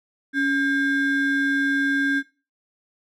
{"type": "ring-modulated tone", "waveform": "triangle", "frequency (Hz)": 940, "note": "A#5", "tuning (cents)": 14, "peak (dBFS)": -14, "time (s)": [0.33, 2.23], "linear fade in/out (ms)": 50, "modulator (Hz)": 660, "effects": ["noise-tail reverb RT60 0.3 s tail -17 dB re dry"]}